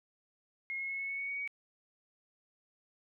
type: tone with pitch steps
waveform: sine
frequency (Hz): 2156 / 2170 / 2184 / 2197 / 2211 / 2226 / 2240 / 2254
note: C#7 / C#7 / C#7 / C#7 / C#7 / C#7 / C#7 / C#7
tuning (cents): -49 / -37 / -26 / -16 / -5 / +7 / +18 / +28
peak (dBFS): -35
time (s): 0.7-1.476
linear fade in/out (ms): 0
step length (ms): 97
effects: none